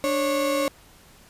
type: tone pair together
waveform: 35% pulse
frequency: 293.7 / 548.1 Hz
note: D4 / C#5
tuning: 0 / -20 cents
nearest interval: major seventh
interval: 1080 cents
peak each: -25 / -21 dBFS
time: 0.04-0.68 s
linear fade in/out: 0 ms
effects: pink hiss -52 dBFS RMS until 1.29 s + resampled to 32000 Hz